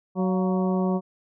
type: harmonic tone with a mistuned harmonic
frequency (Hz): 186.6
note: F#3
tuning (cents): +15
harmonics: 1 / 2 / 3 / 4 / 5 / 6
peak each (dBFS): -22 / -28 / -32 / -34 / -36 / -38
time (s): 0.15-1.01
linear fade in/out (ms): 50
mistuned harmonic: 4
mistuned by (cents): -74
effects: none